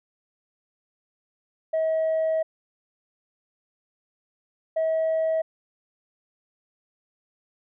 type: tone pair in turn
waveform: sine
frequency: 640 / 642.6 Hz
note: D#5 / E5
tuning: +49 / -44 cents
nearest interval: unison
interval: 7 cents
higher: second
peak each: -19 dBFS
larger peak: neither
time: 1.73-2.43 / 4.76-5.42 s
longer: first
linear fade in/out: 10 ms
effects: tanh soft clip ceiling -19 dBFS